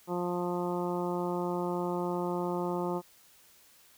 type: harmonic tone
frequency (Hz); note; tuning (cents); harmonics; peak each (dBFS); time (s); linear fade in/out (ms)
176.7; F3; +21; 1 / 2 / 3 / 4 / 5 / 6 / 7; -35 / -33 / -38 / -41 / -38 / -43 / -44; 0.07-3.02; 50
effects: white hiss -60 dBFS RMS until 3.97 s